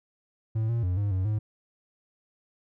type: tone with pitch steps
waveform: triangle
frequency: 110.7 / 116.9 / 90.1 / 102 / 93.4 / 107 Hz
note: A2 / A#2 / F#2 / G#2 / F#2 / A2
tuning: +11 / +5 / -45 / -31 / +17 / -48 cents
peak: -22 dBFS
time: 0.55-1.39 s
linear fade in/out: 10 ms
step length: 140 ms
effects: none